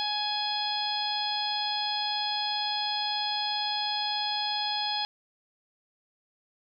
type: harmonic tone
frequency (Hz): 837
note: G#5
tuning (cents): +13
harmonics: 1 / 2 / 3 / 4 / 5 / 6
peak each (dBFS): -32 / -41 / -42 / -32 / -34 / -36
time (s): 0-5.05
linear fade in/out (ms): 0
effects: none